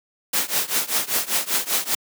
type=noise with tremolo; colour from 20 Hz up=white; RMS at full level=-19 dBFS; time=0.33-1.95 s; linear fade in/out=5 ms; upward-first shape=triangle; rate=5.1 Hz; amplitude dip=95%; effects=high-pass 200 Hz 12 dB/octave